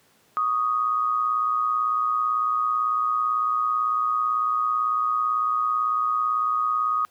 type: tone pair together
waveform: sine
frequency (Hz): 1126.5 / 1244.5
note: C#6 / D#6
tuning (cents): +28 / 0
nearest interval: major second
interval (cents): 172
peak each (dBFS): -29 / -21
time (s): 0.37-7.05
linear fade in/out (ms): 0
effects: pink hiss -60 dBFS RMS until 7.1 s + high-pass 150 Hz 12 dB/octave